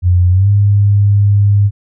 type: tone with pitch glide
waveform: sine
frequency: 89.5 to 101.63 Hz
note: F2 to G#2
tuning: +43 to -37 cents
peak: -6 dBFS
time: 0.02-1.71 s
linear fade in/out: 50 ms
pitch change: +220 cents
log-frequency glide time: 0.3-0.49 s
effects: none